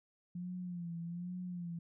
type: tone with vibrato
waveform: sine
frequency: 174.61 Hz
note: F3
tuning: in tune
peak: -39 dBFS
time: 0.35-1.79 s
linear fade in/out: 5 ms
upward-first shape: sine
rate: 1.2 Hz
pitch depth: 66 cents each way
effects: none